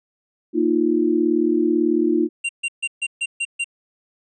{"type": "chord", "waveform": "sine", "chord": "Bb suspended fourth", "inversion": "none", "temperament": "equal", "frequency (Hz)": [233.1, 311.1, 349.2], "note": ["Bb3", "Eb4", "F4"], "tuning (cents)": [0, 0, 0], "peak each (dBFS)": [-23, -19, -19], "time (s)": [0.53, 2.29], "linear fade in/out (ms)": 50}
{"type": "tone bursts", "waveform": "square", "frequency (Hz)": 2768, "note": "F7", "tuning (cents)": -16, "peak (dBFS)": -21, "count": 7, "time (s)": [2.44, 3.644], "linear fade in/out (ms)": 10, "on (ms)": 52, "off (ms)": 140}
{"effects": ["resampled to 24000 Hz"]}